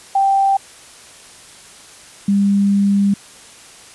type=tone pair in turn; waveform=sine; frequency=784 / 200 Hz; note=G5 / G3; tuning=0 / +35 cents; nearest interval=2 octaves; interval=2365 cents; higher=first; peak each=-11 dBFS; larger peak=neither; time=0.15-0.57 / 2.28-3.14 s; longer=second; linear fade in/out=5 ms; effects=white hiss -41 dBFS RMS until 3.94 s + resampled to 24000 Hz